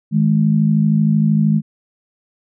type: tone pair together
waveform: sine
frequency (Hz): 158.3 / 211.3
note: D#3 / G#3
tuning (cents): +30 / +30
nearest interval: perfect fourth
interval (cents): 500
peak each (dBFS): -14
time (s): 0.11-1.62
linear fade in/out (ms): 50
effects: none